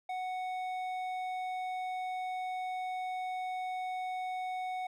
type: tone with hard clipping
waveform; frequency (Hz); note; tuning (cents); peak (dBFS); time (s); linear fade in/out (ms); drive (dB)
sine; 740; F#5; 0; -36; 0.09-4.87; 5; 8
effects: none